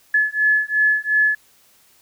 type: beating tone pair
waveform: sine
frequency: 1713 / 1715.8 Hz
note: A6 / A6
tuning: -47 / -44 cents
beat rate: 2.8 Hz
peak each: -18 dBFS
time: 0.14-1.35 s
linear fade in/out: 5 ms
effects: white hiss -55 dBFS RMS until 2.01 s